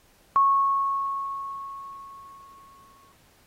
sine tone with exponential decay, 1100 Hz, C#6, 14 cents flat, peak -15 dBFS, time 0.36-3.12 s, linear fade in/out 0 ms, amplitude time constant 600 ms, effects pink hiss -60 dBFS RMS until 3.46 s + AAC 48 kbps

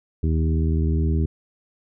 harmonic tone with a mistuned harmonic, 79.4 Hz, D#2, 36 cents sharp, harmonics 1 / 2 / 3 / 4 / 5, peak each -19 / -25 / -29 / -31 / -33 dBFS, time 0.23-1.26 s, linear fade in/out 5 ms, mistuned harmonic 1, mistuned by -42 cents, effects none

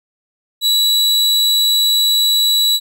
40% pulse tone, 3924 Hz, B7, 12 cents flat, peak -10 dBFS, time 0.61-2.8 s, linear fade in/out 50 ms, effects none

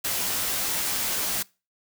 white noise with comb filter, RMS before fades -27 dBFS, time 0.04-1.43 s, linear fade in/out 10 ms, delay 14 ms, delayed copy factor -0.6, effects noise-tail reverb RT60 0.3 s tail -23 dB re dry

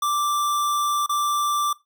square tone with dropouts, 1174.7 Hz, D6, in tune, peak -21 dBFS, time 0.02-1.73 s, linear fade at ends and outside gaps 5 ms, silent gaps 1.063-1.093 s, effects noise-tail reverb RT60 0.2 s tail -19 dB re dry

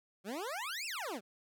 20% pulse exponential two-way sweep, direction up then down, 178.3 to 2794 to 178.3 Hz, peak -33 dBFS, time 0.24-1.21 s, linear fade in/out 50 ms, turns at 0.86 s, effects none

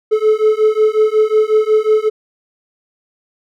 triangle beating tone pair, 429.3 / 434.8 Hz, A4 / A4, -43 / -21 cents, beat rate 5.5 Hz, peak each -11 dBFS, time 0.11-2.1 s, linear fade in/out 20 ms, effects none

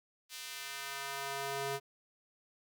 square tone with high-pass filter sweep, 138.59 Hz, C#3, in tune, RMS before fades -40 dBFS, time 0.29-1.8 s, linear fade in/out 50 ms, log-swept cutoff 3400 to 360 Hz, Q 0.84, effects none

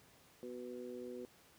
harmonic tone, 123.47 Hz, B2, in tune, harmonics 2 / 3 / 4, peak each -49 / -47 / -49 dBFS, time 0.43-1.25 s, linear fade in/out 0 ms, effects pink hiss -65 dBFS RMS until 1.58 s + high-pass 80 Hz 12 dB/octave

